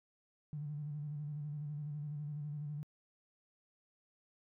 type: tone with vibrato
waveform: triangle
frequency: 147.9 Hz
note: D3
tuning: 13 cents sharp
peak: -35 dBFS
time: 0.53-2.83 s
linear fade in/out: 0 ms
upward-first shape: square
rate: 12 Hz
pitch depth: 40 cents each way
effects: tanh soft clip ceiling -37 dBFS